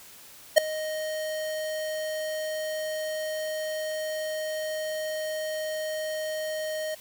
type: tone with ADSR envelope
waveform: square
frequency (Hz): 622.3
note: D#5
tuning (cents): 0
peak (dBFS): -10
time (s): 0.56-6.95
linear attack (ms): 20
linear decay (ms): 4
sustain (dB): -20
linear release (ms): 9
effects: white hiss -49 dBFS RMS until 7 s